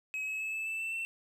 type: tone with pitch steps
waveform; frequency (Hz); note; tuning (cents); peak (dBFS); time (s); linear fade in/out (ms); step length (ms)
triangle; 2553 / 2575 / 2598 / 2620 / 2643 / 2666 / 2689; D#7 / E7 / E7 / E7 / E7 / E7 / E7; +44 / -41 / -26 / -11 / +4 / +19 / +34; -32; 0.14-1.05; 0; 130
effects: none